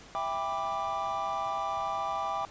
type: chord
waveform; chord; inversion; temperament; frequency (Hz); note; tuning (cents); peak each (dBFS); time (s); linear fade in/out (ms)
triangle; E minor seventh; none; equal with one note detuned; 659.3 / 796.3 / 987.8 / 1174.7; E5 / G5 / B5 / D6; 0 / +27 / 0 / 0; -36 / -32 / -36 / -32; 0.15-2.45; 0
effects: pink hiss -51 dBFS RMS until 2.5 s + resampled to 16000 Hz